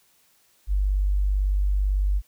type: tone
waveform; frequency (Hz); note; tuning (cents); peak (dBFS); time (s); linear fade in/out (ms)
sine; 49; G1; 0; -19; 0.67-2.22; 50
effects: white hiss -62 dBFS RMS until 2.27 s